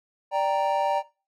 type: chord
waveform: triangle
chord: G minor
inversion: second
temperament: equal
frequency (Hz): 587.3 / 784 / 932.3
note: D5 / G5 / Bb5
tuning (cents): 0 / 0 / 0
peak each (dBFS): -24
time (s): 0.31-1.03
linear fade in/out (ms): 50
effects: noise-tail reverb RT60 0.3 s tail -18 dB re dry